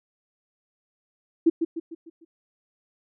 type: tone with echo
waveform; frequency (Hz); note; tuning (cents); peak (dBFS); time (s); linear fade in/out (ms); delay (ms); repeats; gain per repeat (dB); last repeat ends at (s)
sine; 329.6; E4; 0; -13; 1.46-1.5; 10; 150; 5; -7; 2.25
effects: none